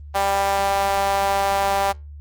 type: tone with high-pass filter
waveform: sawtooth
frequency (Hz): 197.3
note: G3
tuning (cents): +11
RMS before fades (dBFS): -20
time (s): 0.14-1.93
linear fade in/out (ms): 20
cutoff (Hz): 730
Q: 4.1
effects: added 73 Hz sine -35 dBFS peak until 2.2 s + Opus 24 kbps